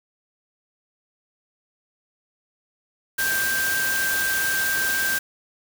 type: tone in noise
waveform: sine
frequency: 1576 Hz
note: G6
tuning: 9 cents sharp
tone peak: -22 dBFS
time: 3.18-5.19 s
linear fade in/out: 10 ms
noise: white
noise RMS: -27 dBFS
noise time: 3.18-5.19 s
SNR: +2 dB
effects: none